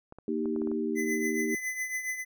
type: clicks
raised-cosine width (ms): 1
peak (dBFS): -31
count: 7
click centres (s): 0.124 / 0.186 / 0.457 / 0.562 / 0.618 / 0.673 / 0.716
type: chord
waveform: sine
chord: Eb major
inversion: second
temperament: equal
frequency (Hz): 233.1 / 311.1 / 392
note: Bb3 / Eb4 / G4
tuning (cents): 0 / 0 / 0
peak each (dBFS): -32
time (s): 0.28-1.55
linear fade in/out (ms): 2
type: tone with tremolo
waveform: square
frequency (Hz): 2020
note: B6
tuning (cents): +39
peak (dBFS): -29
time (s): 0.95-2.25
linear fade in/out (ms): 50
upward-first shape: triangle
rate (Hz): 7.2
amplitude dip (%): 70
effects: none